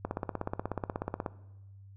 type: click train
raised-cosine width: 1 ms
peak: -18 dBFS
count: 21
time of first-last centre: 0.05-1.262 s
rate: 16.5 Hz
effects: noise-tail reverb RT60 1.0 s tail -18 dB re dry + added 98 Hz sine -49 dBFS peak until 1.96 s